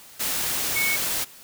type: tone in noise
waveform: sine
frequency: 2211 Hz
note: C#7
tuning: 5 cents flat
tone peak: -22 dBFS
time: 0.75-0.97 s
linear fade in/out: 20 ms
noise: white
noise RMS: -26 dBFS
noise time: 0.19-1.25 s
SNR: +1 dB
effects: white hiss -47 dBFS RMS until 1.43 s